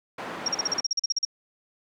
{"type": "band-pass noise", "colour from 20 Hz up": "white", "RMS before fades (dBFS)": -36, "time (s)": [0.18, 0.81], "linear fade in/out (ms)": 5, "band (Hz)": [170, 1400], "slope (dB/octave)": 12}
{"type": "tone bursts", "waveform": "sine", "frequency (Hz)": 5588, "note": "F8", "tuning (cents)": 0, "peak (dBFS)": -21, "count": 13, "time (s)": [0.46, 1.251], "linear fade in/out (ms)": 5, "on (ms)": 23, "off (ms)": 41}
{"effects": []}